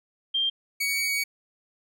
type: tone pair in turn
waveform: sine / sawtooth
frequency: 3180 / 2249 Hz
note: G7 / C#7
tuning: +24 / +24 cents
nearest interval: tritone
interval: 600 cents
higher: first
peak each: -22 / -21 dBFS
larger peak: second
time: 0.34-0.5 / 0.8-1.24 s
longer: second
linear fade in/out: 10 ms
effects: none